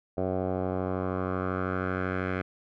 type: tone with low-pass filter sweep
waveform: 10% pulse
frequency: 92.8 Hz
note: F#2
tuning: 6 cents sharp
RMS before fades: -30 dBFS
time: 0.17-2.42 s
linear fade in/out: 10 ms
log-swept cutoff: 680 to 1900 Hz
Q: 2.8
effects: none